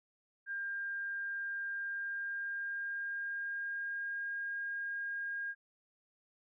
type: tone with pitch glide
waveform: sine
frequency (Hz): 1601 to 1620.5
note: G6 to G#6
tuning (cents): +36 to -43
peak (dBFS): -36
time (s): 0.46-5.55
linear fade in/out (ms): 50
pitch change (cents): +21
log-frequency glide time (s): 1.78-4.31
effects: none